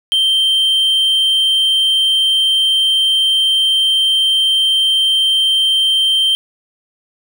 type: tone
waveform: triangle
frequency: 3136 Hz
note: G7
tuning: in tune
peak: -9 dBFS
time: 0.12-6.35 s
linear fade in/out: 0 ms
effects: none

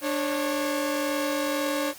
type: tone pair together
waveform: sawtooth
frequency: 294.6 / 547.2 Hz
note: D4 / C#5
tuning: +6 / -23 cents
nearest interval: major seventh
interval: 1071 cents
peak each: -24 dBFS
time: 0.01-1.94 s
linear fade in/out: 50 ms
effects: white hiss -45 dBFS RMS until 1.98 s + Opus 24 kbps

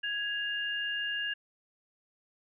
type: tone pair together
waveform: sine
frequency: 1661.2 / 2813 Hz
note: G#6 / F7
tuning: 0 / +12 cents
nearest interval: major sixth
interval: 912 cents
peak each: -33 / -34 dBFS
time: 0.03-1.34 s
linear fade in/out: 10 ms
effects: none

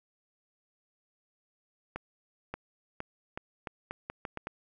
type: accelerating click train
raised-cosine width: 0.5 ms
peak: -21 dBFS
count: 10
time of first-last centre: 1.96-4.471 s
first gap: 580 ms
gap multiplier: 0.8
effects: none

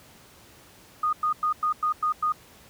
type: tone bursts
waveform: sine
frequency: 1233 Hz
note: D#6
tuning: 16 cents flat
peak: -21 dBFS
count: 7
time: 1.03-2.323 s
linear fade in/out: 5 ms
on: 99 ms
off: 100 ms
effects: pink hiss -52 dBFS RMS until 2.69 s + high-pass 60 Hz 12 dB/octave

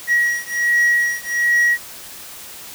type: beating tone pair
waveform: triangle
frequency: 1908 / 1909.3 Hz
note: A#6 / A#6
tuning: +40 / +41 cents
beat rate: 1.3 Hz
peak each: -16 dBFS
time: 0.07-1.78 s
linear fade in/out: 50 ms
effects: white hiss -36 dBFS RMS until 2.74 s

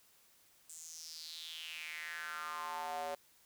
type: tone with high-pass filter sweep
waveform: square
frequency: 80.8 Hz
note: E2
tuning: 34 cents flat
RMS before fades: -44 dBFS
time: 0.69-3.15 s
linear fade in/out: 5 ms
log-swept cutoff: 7900 to 600 Hz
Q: 5
effects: white hiss -67 dBFS RMS until 3.45 s

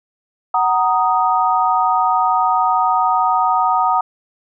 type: chord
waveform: sine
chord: D# minor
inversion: first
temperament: just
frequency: 746.7 / 933.4 / 1244.5 Hz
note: F#5 / A#5 / D#6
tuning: +16 / +2 / 0 cents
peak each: -17 dBFS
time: 0.54-4.01 s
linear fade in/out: 5 ms
effects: none

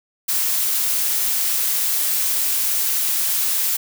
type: noise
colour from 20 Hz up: blue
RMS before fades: -20 dBFS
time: 0.28-3.77 s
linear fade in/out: 10 ms
effects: none

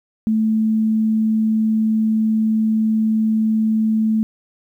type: tone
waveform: sine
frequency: 219.2 Hz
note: A3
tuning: 6 cents flat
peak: -14 dBFS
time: 0.27-4.23 s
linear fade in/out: 0 ms
effects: 9-bit

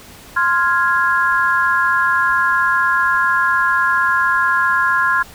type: chord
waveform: sine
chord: F minor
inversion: second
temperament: equal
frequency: 1046.5 / 1396.9 / 1661.2 Hz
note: C6 / F6 / Ab6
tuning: 0 / 0 / 0 cents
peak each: -17 dBFS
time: 0.36-5.23 s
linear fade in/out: 10 ms
effects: pink hiss -40 dBFS RMS until 5.34 s

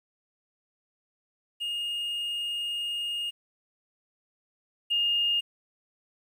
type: tone pair in turn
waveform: triangle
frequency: 2845 / 2834 Hz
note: F7 / F7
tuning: +31 / +25 cents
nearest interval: unison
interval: 6 cents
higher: first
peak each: -27 / -19 dBFS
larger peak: second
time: 1.6-3.31 / 4.9-5.41 s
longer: first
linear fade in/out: 20 ms
effects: tanh soft clip ceiling -21 dBFS + 10-bit

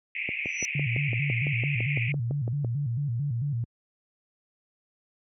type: band-pass noise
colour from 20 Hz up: white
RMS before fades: -32 dBFS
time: 0.15-2.12 s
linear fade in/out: 2 ms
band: 2100 to 2600 Hz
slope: 96 dB/octave
type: click train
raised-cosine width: 2 ms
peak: -21 dBFS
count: 15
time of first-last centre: 0.29-2.647 s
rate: 5.94 Hz
type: tone with exponential growth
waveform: sine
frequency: 5900 Hz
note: F#8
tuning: 6 cents flat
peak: -24 dBFS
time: 0.45-0.65 s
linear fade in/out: 0 ms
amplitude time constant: 43 ms
type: tone with vibrato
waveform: sine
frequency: 130 Hz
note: C3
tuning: 11 cents flat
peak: -25 dBFS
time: 0.75-3.64 s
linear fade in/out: 2 ms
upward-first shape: square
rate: 4.5 Hz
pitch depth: 180 cents each way
effects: high-pass 80 Hz 12 dB/octave

